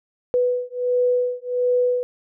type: beating tone pair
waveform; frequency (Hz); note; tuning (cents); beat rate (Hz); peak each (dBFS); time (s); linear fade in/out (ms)
sine; 493.9 / 495.3; B4 / B4; 0 / +5; 1.4; -21; 0.34-2.03; 0
effects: none